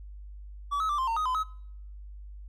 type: tone with pitch steps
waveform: triangle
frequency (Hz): 1146 / 1286 / 1175 / 1048 / 912 / 1252 / 1018 / 1278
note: D6 / E6 / D6 / C6 / A#5 / D#6 / C6 / D#6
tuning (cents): -43 / -43 / +1 / +2 / -38 / +10 / -48 / +46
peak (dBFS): -24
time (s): 0.71-1.438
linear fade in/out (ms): 20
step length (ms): 91
effects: noise-tail reverb RT60 0.7 s tail -24 dB re dry + added 50 Hz sine -41 dBFS peak until 2.48 s